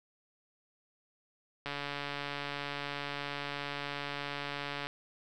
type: click train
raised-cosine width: 0.3 ms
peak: -21 dBFS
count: 460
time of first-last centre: 1.66-4.87 s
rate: 143 Hz
effects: none